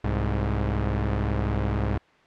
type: tone pair together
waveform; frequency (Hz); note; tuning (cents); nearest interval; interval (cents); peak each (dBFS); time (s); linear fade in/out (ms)
sawtooth; 65.41 / 103.83; C2 / G#2; 0 / 0; minor sixth; 800; -22 / -22; 0.04-1.98; 5
effects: white hiss -56 dBFS RMS until 2.26 s + low-pass 2000 Hz 12 dB/octave